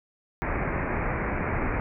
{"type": "low-pass noise", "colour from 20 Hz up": "pink", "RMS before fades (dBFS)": -28, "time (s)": [0.42, 1.8], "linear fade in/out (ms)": 0, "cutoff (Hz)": 2400, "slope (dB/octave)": 96, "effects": []}